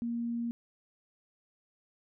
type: tone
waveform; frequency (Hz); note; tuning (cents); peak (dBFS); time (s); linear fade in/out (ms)
sine; 234.9; A#3; +13; -31; 0.02-0.51; 0
effects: none